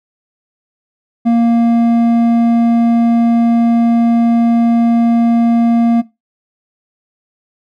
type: tone with hard clipping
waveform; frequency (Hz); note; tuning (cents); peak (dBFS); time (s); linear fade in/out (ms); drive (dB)
sine; 233.1; A#3; 0; -9; 1.25-6.02; 20; 6
effects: noise-tail reverb RT60 0.2 s tail -17 dB re dry